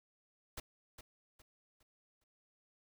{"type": "noise with echo", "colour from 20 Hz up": "pink", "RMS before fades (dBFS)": -44, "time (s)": [0.57, 0.6], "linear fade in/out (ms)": 5, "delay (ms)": 410, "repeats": 4, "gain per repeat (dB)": -9, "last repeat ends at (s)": 2.24, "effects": []}